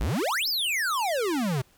square exponential two-way sweep, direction up then down, 42.55 to 5410 to 121.4 Hz, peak -25 dBFS, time 0-1.62 s, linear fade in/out 10 ms, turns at 0.48 s, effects pink hiss -61 dBFS RMS until 1.77 s

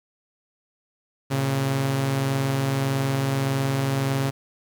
sawtooth tone pair together, 114.5 / 136.16 Hz, A#2 / C#3, -31 / -31 cents, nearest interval minor third, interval 300 cents, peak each -27 / -18 dBFS, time 1.3-4.31 s, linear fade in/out 20 ms, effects 9-bit

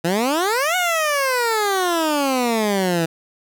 15% pulse exponential two-way sweep, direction up then down, 161.1 to 742 to 161.1 Hz, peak -11 dBFS, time 0.04-3.06 s, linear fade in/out 10 ms, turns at 0.76 s, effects none

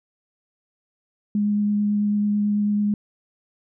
sine tone with vibrato, 207 Hz, G#3, 5 cents flat, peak -18 dBFS, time 1.35-2.94 s, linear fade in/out 2 ms, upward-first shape triangle, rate 9.1 Hz, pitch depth 11 cents each way, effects none

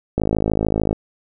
click train, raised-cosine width 2 ms, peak -5 dBFS, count 41, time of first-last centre 0.18-0.929 s, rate 53.4 Hz, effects none

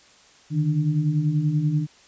sine tone cluster, 144.3 / 154.6 / 296.9 Hz, D3 / D#3 / D4, -30 / -11 / +19 cents, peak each -27 / -20 / -29 dBFS, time 0.5-1.87 s, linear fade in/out 50 ms, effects white hiss -53 dBFS RMS until 2.07 s + resampled to 16000 Hz

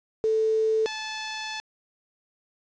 sine / 10% pulse tone pair in turn, 440 / 869.1 Hz, A4 / A5, 0 / -22 cents, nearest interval octave, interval 1178 cents, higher second, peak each -20 / -23 dBFS, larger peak first, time 0.24-0.86 / 0.86-1.6 s, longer second, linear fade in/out 0 ms, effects resampled to 16000 Hz + 8-bit

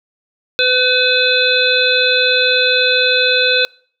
harmonic tone with a mistuned harmonic, 504 Hz, B4, 35 cents sharp, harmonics 1 / 3 / 5 / 7 / 8, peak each -17 / -17 / -17 / -17 / -17 dBFS, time 0.59-3.65 s, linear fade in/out 0 ms, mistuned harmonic 5, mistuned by +24 cents, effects noise-tail reverb RT60 0.5 s tail -26 dB re dry

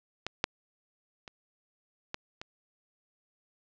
clicks, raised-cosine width 0.2 ms, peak -15 / -7 / -26 / -16 / -22 dBFS, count 5, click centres 0.266 / 0.441 / 1.278 / 2.144 / 2.415 s, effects low-pass 5000 Hz 12 dB/octave

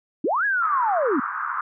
sine linear two-way sweep, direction up then down, 234.2 to 1696 to 234.2 Hz, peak -19 dBFS, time 0.24-1.2 s, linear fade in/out 5 ms, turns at 0.45 s
white band-pass noise, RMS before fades -28 dBFS, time 0.62-1.61 s, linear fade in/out 5 ms, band 1100 to 1400 Hz, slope 48 dB/octave
effects none

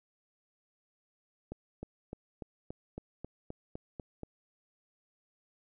accelerating click train, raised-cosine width 2 ms, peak -27 dBFS, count 11, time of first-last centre 1.52-4.233 s, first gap 310 ms, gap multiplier 0.97, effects none

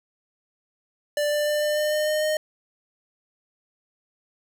square tone with pitch steps, 589 / 592.8 / 596.5 / 600.3 / 604.2 / 608 / 611.9 / 615.8 Hz, D5 / D5 / D5 / D5 / D5 / D#5 / D#5 / D#5, +5 / +16 / +27 / +38 / +49 / -40 / -29 / -18 cents, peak -22 dBFS, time 1.17-2.37 s, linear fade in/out 2 ms, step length 150 ms, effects none

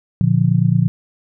sine chord, Bb major, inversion none, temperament just, 116.54 / 145.68 / 174.81 Hz, Bb2 / D3 / F3, 0 / -14 / +2 cents, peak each -16 dBFS, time 0.21-0.88 s, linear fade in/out 0 ms, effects none

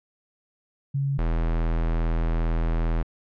sine / square tone pair in turn, 138.59 / 41.2 Hz, C#3 / E1, 0 / 0 cents, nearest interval octave + major sixth, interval 2100 cents, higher first, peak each -22 dBFS, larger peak neither, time 0.94-1.18 / 1.18-3.03 s, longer second, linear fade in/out 10 ms, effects low-pass 2000 Hz 12 dB/octave

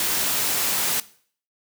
white noise, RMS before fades -23 dBFS, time 0-1 s, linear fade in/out 2 ms, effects noise-tail reverb RT60 0.5 s tail -18 dB re dry + high-pass 100 Hz 12 dB/octave

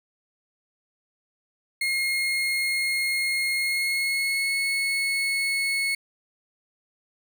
35% pulse tone with pitch glide, 2146 to 2194 Hz, C7 to C#7, +43 to -18 cents, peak -21 dBFS, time 1.81-5.95 s, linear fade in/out 5 ms, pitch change +39 cents, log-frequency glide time 3.54-4.57 s, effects none

